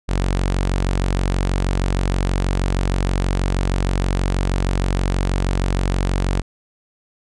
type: tone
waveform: sawtooth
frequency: 46.31 Hz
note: F#1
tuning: 2 cents sharp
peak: -13 dBFS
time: 0.08-6.42 s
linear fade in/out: 20 ms
effects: resampled to 22050 Hz